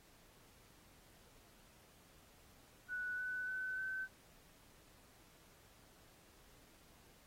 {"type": "tone with pitch steps", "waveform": "sine", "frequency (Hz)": [1480, 1497.2, 1514.6, 1532.2], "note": ["F#6", "F#6", "F#6", "G6"], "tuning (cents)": [0, 20, 40, -40], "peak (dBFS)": -39, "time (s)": [2.88, 4.08], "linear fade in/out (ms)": 50, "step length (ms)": 300, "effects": ["pink hiss -66 dBFS RMS until 7.26 s", "AAC 48 kbps"]}